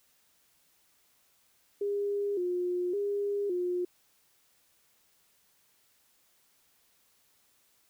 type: tone with vibrato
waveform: sine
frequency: 380.5 Hz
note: F#4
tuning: 48 cents sharp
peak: -28 dBFS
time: 1.81-3.85 s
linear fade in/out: 5 ms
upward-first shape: square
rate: 0.89 Hz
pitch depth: 110 cents each way
effects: white hiss -68 dBFS RMS until 7.89 s